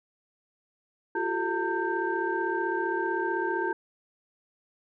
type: tone cluster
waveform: sine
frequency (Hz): 346 / 381.6 / 440.2 / 907 / 1570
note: F4 / G4 / A4 / A#5 / G6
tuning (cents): -16 / -47 / +1 / -48 / +2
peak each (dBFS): -31 / -32 / -36 / -31 / -32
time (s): 1.15-3.73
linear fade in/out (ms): 5
effects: tanh soft clip ceiling -14 dBFS